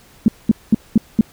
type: tone bursts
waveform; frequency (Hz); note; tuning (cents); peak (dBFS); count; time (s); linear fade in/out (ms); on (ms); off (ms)
sine; 219.5; A3; -4; -6; 5; 0.26-1.21; 2; 22; 210
effects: pink hiss -48 dBFS RMS until 1.32 s